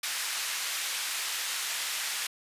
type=band-pass noise; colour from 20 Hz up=pink; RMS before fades=-33 dBFS; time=0.03-2.27 s; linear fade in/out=5 ms; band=1800 to 13000 Hz; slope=12 dB/octave; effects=resampled to 32000 Hz